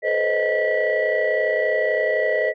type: tone cluster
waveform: sine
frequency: 431.6 / 495.3 / 527 / 625 / 1952 Hz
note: A4 / B4 / C5 / D#5 / B6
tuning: -33 / +5 / +12 / +8 / -21 cents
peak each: -25 / -26 / -24 / -21 / -23 dBFS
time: 0.02-2.54 s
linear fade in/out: 50 ms
effects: tanh soft clip ceiling -11 dBFS